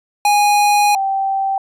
square / sine tone pair in turn, 825 / 778.7 Hz, G#5 / G5, -12 / -12 cents, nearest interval minor second, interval 100 cents, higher first, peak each -11 / -15 dBFS, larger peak first, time 0.25-0.95 / 0.95-1.58 s, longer first, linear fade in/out 2 ms, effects resampled to 32000 Hz

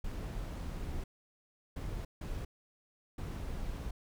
brown noise bursts at uneven times, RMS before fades -39 dBFS, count 4, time 0.04-1.04 / 1.76-2.05 / 2.21-2.45 / 3.18-3.91 s, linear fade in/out 5 ms, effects none

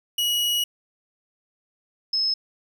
40% pulse / sine tone pair in turn, 2911 / 5187 Hz, F#7 / E8, -29 / -29 cents, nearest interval minor seventh, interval 1000 cents, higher second, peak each -20 dBFS, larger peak neither, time 0.18-0.64 / 2.13-2.34 s, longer first, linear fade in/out 5 ms, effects 10-bit

